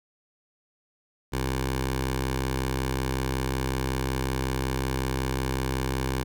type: tone with notch filter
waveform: 10% pulse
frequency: 65.41 Hz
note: C2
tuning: in tune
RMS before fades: -28 dBFS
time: 1.32-6.24 s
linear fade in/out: 20 ms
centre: 220 Hz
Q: 1.9
effects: none